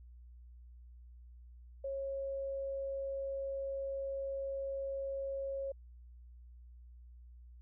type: tone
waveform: sine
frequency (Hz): 546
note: C#5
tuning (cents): -26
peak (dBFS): -36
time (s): 1.84-5.72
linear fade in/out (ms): 5
effects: added 60 Hz sine -52 dBFS peak until 7.61 s